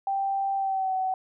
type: tone with pitch glide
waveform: sine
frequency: 784 to 754.2 Hz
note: G5 to F#5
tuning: 0 to +33 cents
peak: -24 dBFS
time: 0.07-1.14 s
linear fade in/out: 2 ms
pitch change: -67 cents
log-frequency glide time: 0.56-0.94 s
effects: none